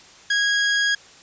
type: tone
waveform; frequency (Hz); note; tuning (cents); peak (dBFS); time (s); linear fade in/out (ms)
sawtooth; 1647; G#6; -15; -14; 0.3-0.95; 5
effects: white hiss -47 dBFS RMS until 1.22 s + resampled to 16000 Hz